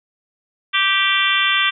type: harmonic tone with a mistuned harmonic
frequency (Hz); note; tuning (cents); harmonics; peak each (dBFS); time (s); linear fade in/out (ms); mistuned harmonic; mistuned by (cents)
391.1; G4; -4; 3 / 4 / 5 / 6 / 7 / 8 / 9; -22 / -22 / -22 / -22 / -22 / -22 / -22; 0.73-1.71; 20; 9; -19
effects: none